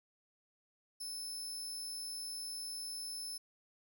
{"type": "tone", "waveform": "25% pulse", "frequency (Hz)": 5260, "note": "E8", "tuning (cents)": -5, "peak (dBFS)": -36, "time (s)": [1, 3.38], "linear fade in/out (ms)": 10, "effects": ["12-bit"]}